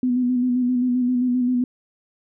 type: tone with vibrato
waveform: sine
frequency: 248.9 Hz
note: B3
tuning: 14 cents sharp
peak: -17 dBFS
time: 0.03-1.64 s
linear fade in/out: 2 ms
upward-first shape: square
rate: 7.6 Hz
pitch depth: 28 cents each way
effects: none